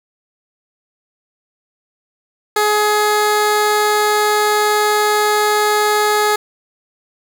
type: tone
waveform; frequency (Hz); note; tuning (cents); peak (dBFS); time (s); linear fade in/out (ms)
15% pulse; 420.9; G#4; +23; -6; 2.56-6.36; 5
effects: none